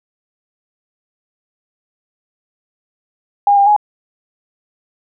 sine tone with pitch steps, 811 / 800 / 836 Hz, G#5 / G5 / G#5, -41 / +35 / +11 cents, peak -7 dBFS, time 3.47-3.764 s, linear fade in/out 2 ms, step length 98 ms, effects none

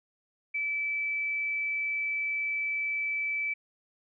sine tone, 2311 Hz, D7, 28 cents flat, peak -28 dBFS, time 0.54-3.54 s, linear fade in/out 10 ms, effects none

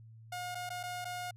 sawtooth tone with dropouts, 717 Hz, F5, 45 cents sharp, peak -34 dBFS, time 0.32-1.31 s, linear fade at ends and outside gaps 5 ms, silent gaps 0.548-0.552 / 0.693-0.702 / 0.831-0.835 / 1.046-1.052 s, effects added 112 Hz sine -51 dBFS peak until 1.36 s + resampled to 32000 Hz

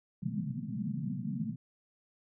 white band-pass noise, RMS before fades -36 dBFS, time 0.22-1.56 s, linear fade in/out 2 ms, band 120 to 240 Hz, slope 96 dB/octave, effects none

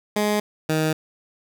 15% pulse tone pair in turn, 209.3 / 156.8 Hz, G#3 / D#3, +14 / +14 cents, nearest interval perfect fourth, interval 500 cents, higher first, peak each -13 dBFS, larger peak neither, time 0.16-0.4 / 0.69-0.93 s, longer neither, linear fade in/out 5 ms, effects none

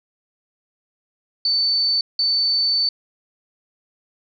sine tone bursts at uneven times, 4523 Hz, C#8, 34 cents sharp, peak -16 dBFS, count 2, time 1.45-2.01 / 2.19-2.89 s, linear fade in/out 2 ms, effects none

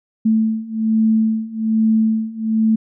sine beating tone pair, 220 / 221.2 Hz, A3 / A3, 0 / +9 cents, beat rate 1.2 Hz, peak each -18 / -16 dBFS, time 0.25-2.76 s, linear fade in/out 10 ms, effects none

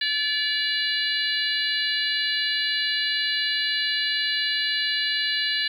harmonic tone, 577 Hz, D5, 31 cents flat, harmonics 3 / 4 / 5 / 6 / 7 / 8, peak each -27 / -35 / -29 / -33 / -26 / -35 dBFS, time 0.01-5.68 s, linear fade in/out 5 ms, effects 9-bit

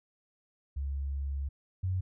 sine tone pair in turn, 69.3 / 92.73 Hz, C#2 / F#2, 0 / +4 cents, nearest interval perfect fourth, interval 504 cents, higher second, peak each -31 / -28 dBFS, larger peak second, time 0.76-1.49 / 1.83-2.01 s, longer first, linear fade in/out 10 ms, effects none

